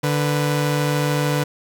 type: tone pair together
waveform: sawtooth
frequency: 146.84 / 493.9 Hz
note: D3 / B4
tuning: 0 / 0 cents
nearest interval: octave + major sixth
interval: 2100 cents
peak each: -15 / -20 dBFS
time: 0.03-1.44 s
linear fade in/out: 10 ms
effects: none